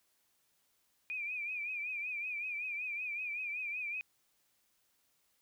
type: tone with vibrato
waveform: sine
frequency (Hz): 2426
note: D#7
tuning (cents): -44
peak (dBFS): -36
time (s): 1.1-4.01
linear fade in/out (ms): 0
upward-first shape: triangle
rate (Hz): 5.3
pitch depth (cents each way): 98
effects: white hiss -75 dBFS RMS until 5.41 s